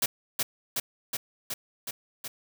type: noise with echo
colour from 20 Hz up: white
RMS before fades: -25 dBFS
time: 0.02-0.06 s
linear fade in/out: 5 ms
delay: 370 ms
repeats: 6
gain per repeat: -2 dB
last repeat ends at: 2.28 s
effects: none